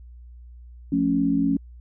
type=chord; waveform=sine; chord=F augmented; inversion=none; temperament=equal with one note detuned; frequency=176.03 / 220 / 277.2 Hz; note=F3 / A3 / C#4; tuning=+14 / 0 / 0 cents; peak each=-26 / -26 / -20 dBFS; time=0.92-1.57 s; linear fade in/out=5 ms; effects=added 60 Hz sine -41 dBFS peak until 1.8 s